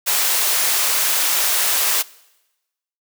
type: high-pass noise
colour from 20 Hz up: white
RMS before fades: -18 dBFS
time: 0.06-2.03 s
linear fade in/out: 20 ms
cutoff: 570 Hz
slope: 12 dB/octave
effects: noise-tail reverb RT60 1.0 s tail -22 dB re dry

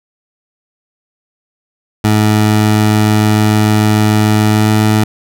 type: tone with pitch glide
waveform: 20% pulse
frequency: 106.8 to 107.67 Hz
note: G#2 to A2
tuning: +49 to -37 cents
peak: -3 dBFS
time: 2.04-5.04 s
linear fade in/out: 5 ms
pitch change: +14 cents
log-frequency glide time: 4.47-4.69 s
effects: none

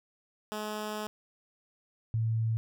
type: tone pair in turn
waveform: 10% pulse / sine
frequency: 212.5 / 112.57 Hz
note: G#3 / A2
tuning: +40 / +40 cents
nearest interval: major seventh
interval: 1100 cents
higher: first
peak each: -26 dBFS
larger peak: neither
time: 0.52-1.07 / 2.14-2.57 s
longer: first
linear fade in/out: 0 ms
effects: none

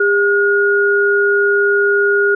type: tone pair together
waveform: sine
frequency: 403.6 / 1438.3 Hz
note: G#4 / F#6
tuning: -49 / -49 cents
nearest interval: octave + minor seventh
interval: 2200 cents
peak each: -13 dBFS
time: 0-2.35 s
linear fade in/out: 5 ms
effects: none

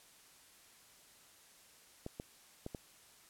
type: clicks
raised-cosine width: 2 ms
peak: -28 dBFS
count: 4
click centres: 2.064 / 2.199 / 2.664 / 2.748 s
effects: white hiss -62 dBFS RMS until 3.29 s + low-pass 12000 Hz 12 dB/octave

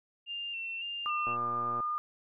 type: tone with vibrato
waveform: sine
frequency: 2751 Hz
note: F7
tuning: 27 cents flat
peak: -35 dBFS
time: 0.26-1.37 s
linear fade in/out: 50 ms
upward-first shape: square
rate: 1.8 Hz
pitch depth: 31 cents each way
type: tone with pitch glide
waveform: sine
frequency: 1206 to 1213.7 Hz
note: D6 to D#6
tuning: +46 to -43 cents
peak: -30 dBFS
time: 1.06-1.98 s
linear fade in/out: 0 ms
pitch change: +11 cents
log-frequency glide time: 1.49-1.78 s
type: click train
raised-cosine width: 1 ms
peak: -28 dBFS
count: 65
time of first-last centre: 1.27-1.803 s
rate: 120 Hz
effects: none

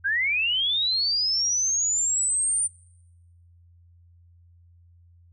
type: linear sweep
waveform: sine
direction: up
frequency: 1541 to 9190 Hz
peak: -21 dBFS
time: 0.04-2.68 s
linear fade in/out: 20 ms
effects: noise-tail reverb RT60 1.0 s tail -26 dB re dry + added 86 Hz sine -52 dBFS peak until 5.32 s

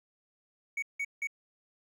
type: tone bursts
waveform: triangle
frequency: 2237 Hz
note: C#7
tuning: 15 cents sharp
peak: -29 dBFS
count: 3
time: 0.77-1.272 s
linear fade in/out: 5 ms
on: 54 ms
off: 170 ms
effects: none

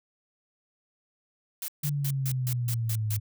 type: noise bursts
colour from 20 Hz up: blue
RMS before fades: -34 dBFS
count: 8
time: 1.62-3.166 s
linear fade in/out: 2 ms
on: 62 ms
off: 150 ms
type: exponential sweep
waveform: sine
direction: down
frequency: 148.5 to 103.83 Hz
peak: -26 dBFS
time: 1.83-3.2 s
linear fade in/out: 20 ms
effects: none

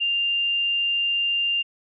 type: tone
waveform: sine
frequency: 2794 Hz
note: F7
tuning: in tune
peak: -20 dBFS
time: 0-1.63 s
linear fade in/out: 20 ms
effects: none

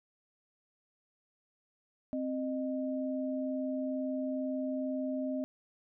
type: tone pair together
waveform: sine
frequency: 262.2 / 615.6 Hz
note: C4 / D#5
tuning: +4 / -19 cents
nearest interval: octave + minor third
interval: 1477 cents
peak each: -33 / -37 dBFS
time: 2.13-5.44 s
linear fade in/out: 0 ms
effects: none

